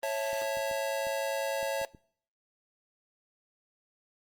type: chord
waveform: square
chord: A major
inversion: first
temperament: just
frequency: 550 / 660 / 880 Hz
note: C#5 / E5 / A5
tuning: -14 / +2 / 0 cents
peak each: -33 / -36 / -38 dBFS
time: 0.03-1.85 s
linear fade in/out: 2 ms
type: clicks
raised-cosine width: 3 ms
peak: -37 dBFS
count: 7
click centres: 0.331 / 0.571 / 0.713 / 1.069 / 1.629 / 1.815 / 1.948 s
effects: noise-tail reverb RT60 0.6 s tail -24 dB re dry + Opus 32 kbps